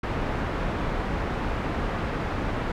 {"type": "low-pass noise", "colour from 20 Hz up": "pink", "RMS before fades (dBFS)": -28, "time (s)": [0.03, 2.72], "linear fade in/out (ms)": 5, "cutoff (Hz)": 1700, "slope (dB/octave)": 12, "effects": []}